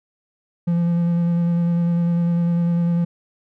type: tone with vibrato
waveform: triangle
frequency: 171.2 Hz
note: F3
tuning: 34 cents flat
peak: -14 dBFS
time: 0.67-3.05 s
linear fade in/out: 10 ms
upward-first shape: square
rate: 10 Hz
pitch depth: 12 cents each way
effects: none